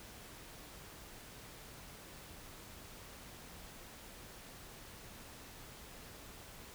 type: silence
effects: pink hiss -53 dBFS RMS until 6.74 s